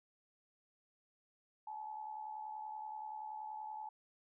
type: tone with amplitude modulation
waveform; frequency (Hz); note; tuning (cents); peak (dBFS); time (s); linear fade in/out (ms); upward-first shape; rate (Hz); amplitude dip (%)
sine; 860; A5; -40; -40; 1.67-3.89; 5; sine; 70.5; 60
effects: none